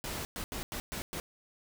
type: noise bursts at uneven times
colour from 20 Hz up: pink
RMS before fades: -38 dBFS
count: 6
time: 0.04-0.25 / 0.36-0.44 / 0.52-0.63 / 0.72-0.8 / 0.92-1.02 / 1.13-1.2 s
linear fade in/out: 0 ms
effects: none